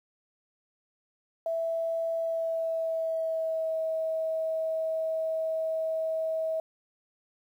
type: tone with pitch glide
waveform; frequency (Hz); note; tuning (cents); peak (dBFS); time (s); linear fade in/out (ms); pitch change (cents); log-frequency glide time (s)
sine; 659.3 to 642.4; E5 to E5; 0 to -45; -27; 1.46-6.6; 2; -45; 2.16-3.78
effects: 10-bit